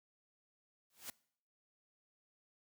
white noise with exponential growth, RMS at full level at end -42 dBFS, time 0.9-1.1 s, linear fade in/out 2 ms, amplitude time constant 43 ms, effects noise-tail reverb RT60 0.6 s tail -23 dB re dry + high-pass 80 Hz 12 dB/octave

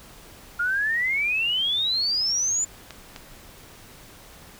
sine exponential sweep, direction up, 1397 to 7170 Hz, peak -21 dBFS, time 0.59-2.65 s, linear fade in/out 10 ms
clicks, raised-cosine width 0.2 ms, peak -20 dBFS, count 2, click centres 2.907 / 3.162 s
effects pink hiss -47 dBFS RMS until 4.59 s

